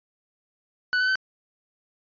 45% pulse tone with pitch steps, 1489 / 1508.9 / 1529.1 Hz, F#6 / F#6 / G6, +11 / +34 / -43 cents, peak -20 dBFS, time 0.93-1.155 s, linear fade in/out 0 ms, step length 75 ms, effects resampled to 11025 Hz

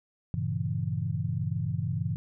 sine chord, G diminished seventh, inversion none, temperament equal, 98 / 116.54 / 138.59 / 164.81 Hz, G2 / Bb2 / Db3 / Fb3, 0 / 0 / 0 / 0 cents, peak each -33 dBFS, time 0.34-2.16 s, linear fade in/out 0 ms, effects none

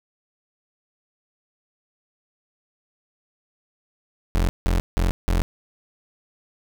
35% pulse tone bursts, 43.65 Hz, F1, in tune, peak -16 dBFS, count 4, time 4.35-5.42 s, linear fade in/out 0 ms, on 140 ms, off 170 ms, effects none

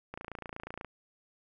click train, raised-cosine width 0.5 ms, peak -25 dBFS, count 21, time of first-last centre 0.14-0.847 s, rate 28.3 Hz, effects none

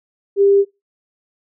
sine tone, 398.4 Hz, G4, 28 cents sharp, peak -9 dBFS, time 0.36-0.65 s, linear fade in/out 50 ms, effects noise-tail reverb RT60 0.2 s tail -20 dB re dry

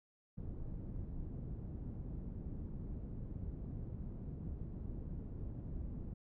pink low-pass noise, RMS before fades -44 dBFS, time 0.37-6.14 s, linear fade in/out 10 ms, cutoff 220 Hz, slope 12 dB/octave, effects none

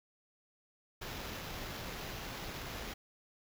pink noise with sample-and-hold, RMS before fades -43 dBFS, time 1.01-2.94 s, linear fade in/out 10 ms, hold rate 8820 Hz, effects none

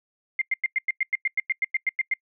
sine tone bursts, 2106 Hz, C7, 11 cents sharp, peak -20 dBFS, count 15, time 0.39-2.137 s, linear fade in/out 2 ms, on 25 ms, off 98 ms, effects noise-tail reverb RT60 0.1 s tail -26 dB re dry

